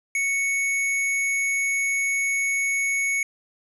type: tone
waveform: square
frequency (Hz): 2217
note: C#7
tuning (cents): 0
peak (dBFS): -22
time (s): 0.15-3.23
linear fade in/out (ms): 2
effects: resampled to 32000 Hz + 8-bit